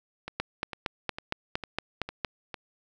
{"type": "two click trains", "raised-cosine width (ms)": 0.3, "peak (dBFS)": [-12, -20], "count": [9, 6], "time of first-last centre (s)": [[0.4, 2.248], [0.28, 2.542]], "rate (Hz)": [4.33, 2.21], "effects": []}